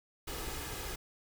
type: noise with comb filter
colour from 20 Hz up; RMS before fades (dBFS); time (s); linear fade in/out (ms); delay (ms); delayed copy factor
pink; -40; 0.27-0.96; 10; 2.4; +0.55
effects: none